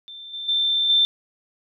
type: tone with level steps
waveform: sine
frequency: 3562 Hz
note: A7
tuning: 21 cents sharp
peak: -36 / -29 / -18 / -14 dBFS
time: 0.08-1.05 s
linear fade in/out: 0 ms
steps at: 0.33 / 0.48 / 0.89 s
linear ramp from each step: 10 ms
effects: none